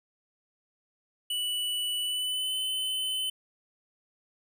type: tone with pitch glide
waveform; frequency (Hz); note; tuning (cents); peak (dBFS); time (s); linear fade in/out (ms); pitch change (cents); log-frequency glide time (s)
square; 2960 to 3038; F#7 to F#7; 0 to +45; -29; 1.3-3.3; 5; +45; 2-2.56
effects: none